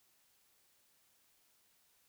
silence, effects white hiss -72 dBFS RMS until 2.08 s

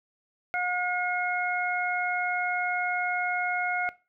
harmonic tone, 720 Hz, F#5, 47 cents flat, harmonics 1 / 2 / 3, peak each -30 / -30 / -30 dBFS, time 0.54-3.89 s, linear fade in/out 0 ms, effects noise-tail reverb RT60 0.3 s tail -19 dB re dry

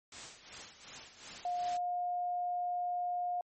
white noise with tremolo, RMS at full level -45 dBFS, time 0.12-1.77 s, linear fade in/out 2 ms, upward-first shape sine, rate 2.7 Hz, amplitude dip 70%
sine tone, 712 Hz, F5, 33 cents sharp, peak -32 dBFS, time 1.45-3.41 s, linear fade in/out 2 ms
effects low-pass 11000 Hz 12 dB/octave + MP3 32 kbps

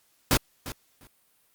pink noise with echo, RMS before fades -21 dBFS, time 0.31-0.37 s, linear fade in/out 0 ms, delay 350 ms, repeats 2, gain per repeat -15 dB, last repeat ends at 1.07 s, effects white hiss -66 dBFS RMS until 1.54 s + Opus 48 kbps

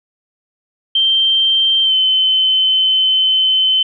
sine tone with pitch glide, 3140 to 3061 Hz, G7 to G7, +2 to -42 cents, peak -10 dBFS, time 0.95-3.83 s, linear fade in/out 5 ms, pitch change -44 cents, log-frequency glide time 1.83-1.94 s, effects none

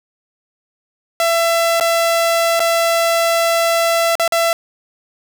sawtooth tone with dropouts, 670 Hz, E5, 28 cents sharp, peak -9 dBFS, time 1.2-4.53 s, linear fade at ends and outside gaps 1 ms, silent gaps 1.799-1.809 / 2.595-2.602 / 4.154-4.197 / 4.278-4.322 s, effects none

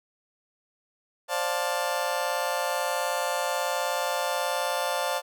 30% pulse chord, D minor seventh, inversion third, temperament just, 528.6 / 587.3 / 704.8 / 881 Hz, C5 / D5 / F5 / A5, +18 / 0 / +16 / +2 cents, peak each -29 dBFS, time 1.28-5.22 s, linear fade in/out 50 ms, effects none

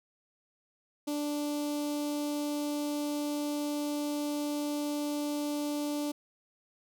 sawtooth tone with notch filter, 293.6 Hz, D4, in tune, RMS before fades -33 dBFS, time 1.07-6.12 s, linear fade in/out 10 ms, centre 1700 Hz, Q 0.59, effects none

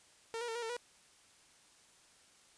sawtooth tone with pitch steps, 455.4 / 479.2 / 452 / 476.7 / 450.5 / 484.2 Hz, A#4 / A#4 / A4 / A#4 / A4 / B4, -40 / +48 / +47 / +39 / +41 / -34 cents, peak -34 dBFS, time 0.34-0.766 s, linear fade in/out 0 ms, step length 71 ms, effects white hiss -64 dBFS RMS until 2.57 s + resampled to 22050 Hz

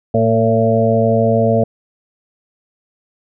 harmonic tone with a mistuned harmonic, 113.2 Hz, A2, 50 cents sharp, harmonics 1 / 2 / 4 / 5 / 6, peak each -17 / -17 / -17 / -17 / -17 dBFS, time 0.14-1.64 s, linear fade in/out 5 ms, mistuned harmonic 6, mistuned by -17 cents, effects none

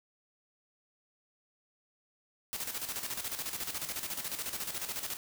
white noise with tremolo, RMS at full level -36 dBFS, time 2.53-5.17 s, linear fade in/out 0 ms, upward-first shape square, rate 14 Hz, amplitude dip 60%, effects none

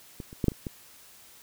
clicks, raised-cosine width 3 ms, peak -24 / -30 / -13 / -8 / -28 / -20 dBFS, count 6, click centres 0.202 / 0.329 / 0.442 / 0.483 / 0.519 / 0.668 s, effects white hiss -53 dBFS RMS until 1.42 s

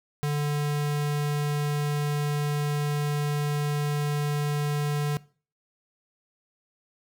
square tone, 146.83 Hz, D3, in tune, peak -25 dBFS, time 0.23-5.17 s, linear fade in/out 0 ms, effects noise-tail reverb RT60 0.4 s tail -21 dB re dry

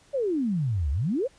sine exponential two-way sweep, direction down then up, 587.3 to 65.2 to 587.3 Hz, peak -23 dBFS, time 0.13-1.28 s, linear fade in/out 20 ms, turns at 0.91 s, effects pink hiss -58 dBFS RMS until 1.38 s + resampled to 22050 Hz

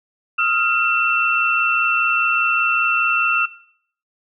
sine tone cluster, 1268 / 1393 / 2692 Hz, D#6 / F6 / E7, +32 / -5 / +36 cents, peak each -22 / -21 / -18 dBFS, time 0.38-3.46 s, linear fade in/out 10 ms, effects noise-tail reverb RT60 0.6 s tail -17 dB re dry

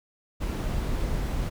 brown noise, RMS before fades -28 dBFS, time 0.4-1.5 s, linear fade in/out 20 ms, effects none

